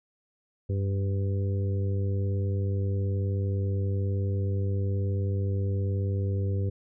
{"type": "harmonic tone with a mistuned harmonic", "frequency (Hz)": 98.9, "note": "G2", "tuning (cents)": 16, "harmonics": [1, 2, 3, 4, 5], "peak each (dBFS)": [-25, -38, -42, -38, -40], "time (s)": [0.69, 6.7], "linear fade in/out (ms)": 10, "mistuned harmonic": 1, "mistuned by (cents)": -26, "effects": []}